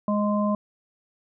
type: harmonic tone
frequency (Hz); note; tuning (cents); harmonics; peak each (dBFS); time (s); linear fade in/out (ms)
207.7; G#3; 0; 1 / 3 / 5; -22 / -27 / -29; 0.08-0.55; 2
effects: none